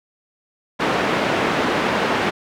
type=band-pass noise; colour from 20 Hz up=pink; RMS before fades=-20 dBFS; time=0.79-2.31 s; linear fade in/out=20 ms; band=230 to 2400 Hz; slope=12 dB/octave; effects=none